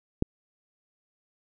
click, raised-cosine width 3 ms, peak -10 dBFS, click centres 0.224 s, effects none

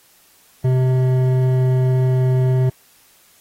sine tone with hard clipping, 128.7 Hz, C3, 28 cents flat, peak -15 dBFS, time 0.64-2.7 s, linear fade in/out 10 ms, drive 10 dB, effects white hiss -53 dBFS RMS until 3.4 s + AAC 48 kbps

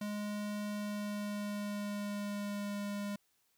square tone with pitch glide, 207.7 to 203.5 Hz, G#3 to G#3, 0 to -35 cents, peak -37 dBFS, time 0.01-3.16 s, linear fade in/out 5 ms, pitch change -35 cents, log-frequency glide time 0.65-2.78 s, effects white hiss -75 dBFS RMS until 3.57 s

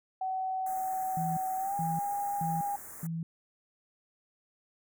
sine tone with pitch glide, 755 to 809.2 Hz, F#5 to G#5, +35 to -45 cents, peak -30 dBFS, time 0.21-2.76 s, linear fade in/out 5 ms, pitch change +120 cents, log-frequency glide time 1.58-1.77 s
white band-stop noise, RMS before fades -46 dBFS, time 0.66-3.07 s, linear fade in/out 5 ms, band 1900 to 6600 Hz, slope 48 dB/octave
sine tone bursts, 164.6 Hz, E3, 2 cents flat, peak -32 dBFS, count 4, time 1.17-3.23 s, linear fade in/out 2 ms, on 200 ms, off 420 ms
effects none

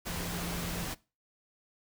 sine tone in noise, 173.2 Hz, F3, 14 cents flat, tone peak -38 dBFS, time 0.06-0.85 s, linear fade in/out 20 ms, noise pink, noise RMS -37 dBFS, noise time 0.05-0.95 s, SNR -4 dB, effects noise-tail reverb RT60 0.3 s tail -21 dB re dry

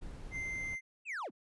brown noise, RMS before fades -46 dBFS, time 0.01-0.76 s, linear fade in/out 20 ms
triangle tone, 2084 Hz, C7, 7 cents flat, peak -35 dBFS, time 0.31-0.81 s, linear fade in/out 50 ms
triangle linear sweep, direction down, 2755 to 131.6 Hz, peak -35 dBFS, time 1.05-1.31 s, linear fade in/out 50 ms
effects resampled to 24000 Hz

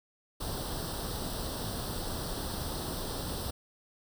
pink noise with comb filter, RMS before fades -36 dBFS, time 0.4-3.51 s, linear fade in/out 10 ms, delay 0.22 ms, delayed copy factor +0.8, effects none

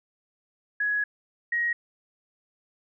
sine tone pair in turn, 1676 / 1888.7 Hz, G#6 / A#6, +15 / +22 cents, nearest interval major second, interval 207 cents, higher second, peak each -23 dBFS, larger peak neither, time 0.8-1.04 / 1.52-1.73 s, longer first, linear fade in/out 5 ms, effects none

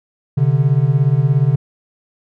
triangle beating tone pair, 130.3 / 147.3 Hz, C3 / D3, -7 / +6 cents, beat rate 17 Hz, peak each -12 dBFS, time 0.37-1.56 s, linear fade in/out 10 ms, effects none

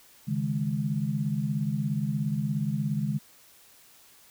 sine chord, C# suspended second, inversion none, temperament equal, 138.59 / 155.56 / 207.7 Hz, C#3 / D#3 / G#3, 0 / 0 / 0 cents, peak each -30 dBFS, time 0.27-3.19 s, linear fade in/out 20 ms, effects white hiss -56 dBFS RMS until 4.3 s

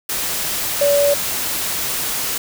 sine tone in noise, 572 Hz, D5, 46 cents flat, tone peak -12 dBFS, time 0.81-1.14 s, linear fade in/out 5 ms, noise white, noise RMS -22 dBFS, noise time 0.09-2.38 s, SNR +7 dB, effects none

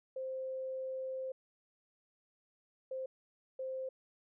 sine tone bursts at uneven times, 523.3 Hz, C5, in tune, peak -37 dBFS, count 3, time 0.16-1.32 / 2.91-3.06 / 3.59-3.89 s, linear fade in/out 5 ms, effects none

